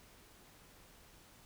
silence, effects pink hiss -61 dBFS RMS until 1.45 s

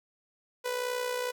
sawtooth tone with amplitude modulation, 495.2 Hz, B4, 5 cents sharp, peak -24 dBFS, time 0.64-1.32 s, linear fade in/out 20 ms, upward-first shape sine, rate 62.1 Hz, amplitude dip 55%, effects 11-bit

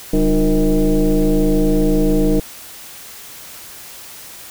sine tone with frequency modulation, 138.59 Hz, C#3, in tune, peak -11 dBFS, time 0.13-2.4 s, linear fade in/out 5 ms, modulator 165 Hz, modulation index 2.1, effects white hiss -36 dBFS RMS until 4.5 s

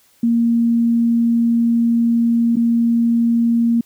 sine tone with dropouts, 233.1 Hz, A#3, in tune, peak -12 dBFS, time 0.23-3.81 s, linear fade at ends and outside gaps 5 ms, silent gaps 2.558-2.567 s, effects white hiss -55 dBFS RMS until 3.85 s

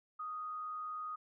sine tone with frequency modulation, 1244.5 Hz, D#6, in tune, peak -39 dBFS, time 0.19-1.16 s, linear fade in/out 10 ms, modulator 110 Hz, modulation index 0.21, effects none

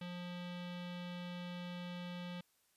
square tone with low-pass filter, 176.9 Hz, F3, 23 cents sharp, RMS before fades -45 dBFS, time 0.01-2.41 s, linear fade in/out 5 ms, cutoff 3400 Hz, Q 3, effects white hiss -75 dBFS RMS until 2.76 s + resampled to 32000 Hz

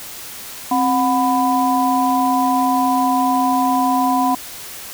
sine tone cluster, 263.1 / 734 / 997 Hz, C4 / F#5 / B5, +10 / -14 / +16 cents, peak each -18 dBFS, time 0.71-4.35 s, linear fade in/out 5 ms, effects white hiss -33 dBFS RMS until 4.93 s

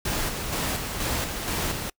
pink noise with tremolo, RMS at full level -27 dBFS, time 0.05-1.9 s, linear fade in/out 5 ms, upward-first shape square, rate 2.1 Hz, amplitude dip 40%, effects noise-tail reverb RT60 0.1 s tail -26 dB re dry

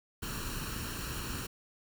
pink noise with comb filter, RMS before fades -38 dBFS, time 0.22-1.47 s, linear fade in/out 10 ms, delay 0.71 ms, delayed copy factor +0.65, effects none

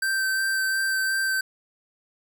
square tone with vibrato, 1557 Hz, G6, 12 cents flat, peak -23 dBFS, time 0.02-1.41 s, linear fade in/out 5 ms, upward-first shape sine, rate 2.8 Hz, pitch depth 13 cents each way, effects none

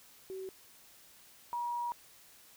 sine tone pair in turn, 379.5 / 956.3 Hz, F#4 / A#5, +44 / +44 cents, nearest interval octave + major third, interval 1600 cents, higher second, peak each -39 / -33 dBFS, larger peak second, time 0.3-0.49 / 1.53-1.92 s, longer second, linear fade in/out 0 ms, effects white hiss -59 dBFS RMS until 2.56 s

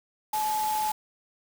sine tone in noise, 858 Hz, A5, 44 cents flat, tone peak -25 dBFS, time 0.33-0.92 s, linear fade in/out 5 ms, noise white, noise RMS -36 dBFS, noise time 0.33-0.92 s, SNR +8 dB, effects none

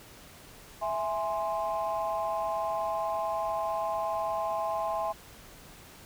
sine chord, E augmented, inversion none, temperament equal, 659.3 / 830.6 / 1046.5 Hz, E5 / G#5 / B#5, 0 / 0 / 0 cents, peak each -31 / -32 / -33 dBFS, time 0.81-5.13 s, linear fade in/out 20 ms, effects tanh soft clip ceiling -21 dBFS + pink hiss -51 dBFS RMS until 6.05 s

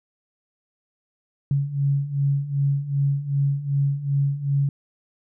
sine beating tone pair, 138.59 / 141.19 Hz, C#3 / C#3, 0 / +32 cents, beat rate 2.6 Hz, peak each -25 / -21 dBFS, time 1.51-4.69 s, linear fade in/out 2 ms, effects none

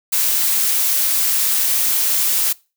blue noise, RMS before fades -17 dBFS, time 0.12-2.53 s, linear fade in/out 10 ms, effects noise-tail reverb RT60 0.3 s tail -23 dB re dry

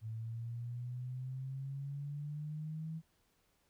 sine exponential sweep, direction up, 110 to 162.2 Hz, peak -39 dBFS, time 0.01-3.02 s, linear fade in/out 50 ms, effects pink hiss -75 dBFS RMS until 3.69 s

